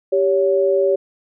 sine tone pair together, 392 / 561.9 Hz, G4 / C#5, 0 / +23 cents, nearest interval tritone, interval 623 cents, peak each -16 dBFS, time 0.12-0.96 s, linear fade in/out 10 ms, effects none

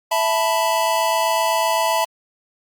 square chord, E suspended fourth, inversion none, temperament equal, 659.3 / 880 / 987.8 Hz, E5 / A5 / B5, 0 / 0 / 0 cents, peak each -22 dBFS, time 0.11-2.05 s, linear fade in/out 10 ms, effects Opus 48 kbps

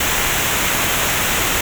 pink noise with comb filter, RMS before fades -18 dBFS, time 0-1.61 s, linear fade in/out 5 ms, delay 0.21 ms, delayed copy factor -0.55, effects none

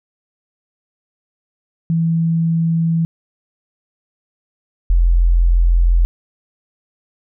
sine tone pair in turn, 164.81 / 42.93 Hz, E3 / F1, 0 / -29 cents, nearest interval octave + major seventh, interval 2329 cents, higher first, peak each -13 / -9 dBFS, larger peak second, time 1.9-3.05 / 4.9-6.05 s, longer neither, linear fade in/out 0 ms, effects none

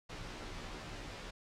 pink noise with comb filter, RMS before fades -45 dBFS, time 0.09-1.31 s, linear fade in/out 10 ms, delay 15 ms, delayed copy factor -0.9, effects low-pass 5000 Hz 12 dB/octave

